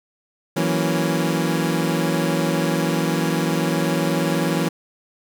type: chord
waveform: 25% pulse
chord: F# dominant seventh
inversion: third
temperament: equal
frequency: 164.81 / 185 / 233.1 / 277.2 Hz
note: E3 / F#3 / A#3 / C#4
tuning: 0 / 0 / 0 / 0 cents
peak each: -18 / -22 / -23 / -22 dBFS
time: 0.56-4.69 s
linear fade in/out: 10 ms
effects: none